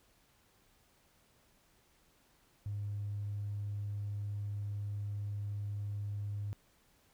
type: tone with tanh clipping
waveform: triangle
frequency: 102.4 Hz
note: G#2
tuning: 24 cents flat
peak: -35 dBFS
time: 2.66-6.53 s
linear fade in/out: 0 ms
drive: 1 dB
effects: pink hiss -69 dBFS RMS until 7.13 s